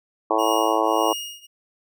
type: harmonic tone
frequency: 110 Hz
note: A2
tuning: in tune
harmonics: 3 / 4 / 5 / 6 / 7 / 8 / 9 / 10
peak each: -26 / -26 / -26 / -26 / -26 / -26 / -26 / -26 dBFS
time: 0.3-1.13 s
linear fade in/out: 5 ms
type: tone with tremolo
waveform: sawtooth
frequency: 2857 Hz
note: F7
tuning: 39 cents sharp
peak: -23 dBFS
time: 0.38-1.47 s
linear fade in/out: 20 ms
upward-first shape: triangle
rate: 1.7 Hz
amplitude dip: 95%
effects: none